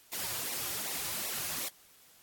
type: noise with flanger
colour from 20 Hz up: white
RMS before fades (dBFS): -36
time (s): 0.12-1.69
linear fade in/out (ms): 10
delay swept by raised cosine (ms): 0.61 to 4.61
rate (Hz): 2.6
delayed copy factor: -0.8
effects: white hiss -60 dBFS RMS until 2.22 s + AAC 64 kbps